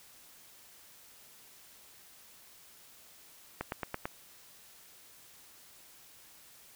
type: click train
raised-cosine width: 0.5 ms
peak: -19 dBFS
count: 5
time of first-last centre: 3.61-4.055 s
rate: 8.99 Hz
effects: white hiss -57 dBFS RMS until 6.75 s